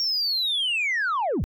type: linear sweep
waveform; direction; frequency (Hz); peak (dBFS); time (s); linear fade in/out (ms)
sine; down; 5570 to 36.71; -20; 0-1.44; 0
effects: tanh soft clip ceiling -20 dBFS